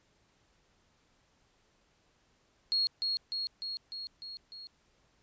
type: tone with echo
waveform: sine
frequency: 4302 Hz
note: C8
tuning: 47 cents sharp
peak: -26 dBFS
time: 2.72-2.87 s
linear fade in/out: 0 ms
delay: 300 ms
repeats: 6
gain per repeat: -3 dB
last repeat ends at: 4.67 s
effects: pink hiss -70 dBFS RMS until 5.22 s + resampled to 16000 Hz